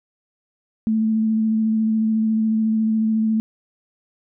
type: tone with vibrato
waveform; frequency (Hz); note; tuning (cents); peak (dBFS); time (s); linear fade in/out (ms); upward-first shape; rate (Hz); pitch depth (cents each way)
sine; 220; A3; 0; -16; 0.87-3.4; 0; square; 14; 13
effects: none